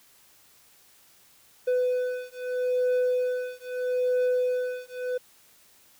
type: beating tone pair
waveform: triangle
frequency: 500 / 500.78 Hz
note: B4 / B4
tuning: +21 / +24 cents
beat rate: 0.78 Hz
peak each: -25 dBFS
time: 1.67-5.18 s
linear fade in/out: 10 ms
effects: white hiss -58 dBFS RMS until 5.99 s